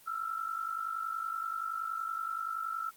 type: tone pair together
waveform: sine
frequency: 1318.5 / 1369.1 Hz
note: E6 / F6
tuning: 0 / -35 cents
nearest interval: minor second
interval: 65 cents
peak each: -35 / -38 dBFS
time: 0.06-2.91 s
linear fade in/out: 20 ms
effects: white hiss -58 dBFS RMS until 2.96 s + Opus 24 kbps